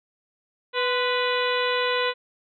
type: harmonic tone with a mistuned harmonic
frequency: 493.9 Hz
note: B4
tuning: in tune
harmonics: 1 / 2 / 3 / 4 / 5 / 6 / 7 / 8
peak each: -25 / -28 / -30 / -31 / -32 / -33 / -33 / -34 dBFS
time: 0.73-2.14 s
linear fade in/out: 50 ms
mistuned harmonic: 2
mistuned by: +58 cents
effects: none